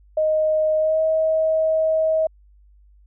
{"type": "tone with pitch glide", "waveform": "sine", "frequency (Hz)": [622.3, 635.7], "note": ["D#5", "D#5"], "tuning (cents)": [0, 37], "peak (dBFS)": -16, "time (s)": [0.17, 2.27], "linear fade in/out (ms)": 5, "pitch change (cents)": 37, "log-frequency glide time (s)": [0.78, 1.01], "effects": ["added 50 Hz sine -49 dBFS peak until 3.06 s"]}